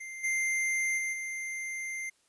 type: tone with level steps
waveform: square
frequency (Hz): 2093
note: C7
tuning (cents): 0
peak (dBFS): -40 / -28 / -31 / -35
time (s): 0-2.1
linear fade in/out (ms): 10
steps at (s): 0.23 / 0.97 / 1.12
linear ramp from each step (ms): 20
effects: white hiss -69 dBFS RMS until 2.28 s + resampled to 24000 Hz